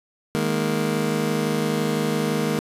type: chord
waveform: 25% pulse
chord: D# suspended fourth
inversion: none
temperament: just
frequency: 155.56 / 207.4 / 233.3 Hz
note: D#3 / G#3 / A#3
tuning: 0 / -2 / +2 cents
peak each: -22 dBFS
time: 0.35-2.59 s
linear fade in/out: 0 ms
effects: resampled to 32000 Hz + 9-bit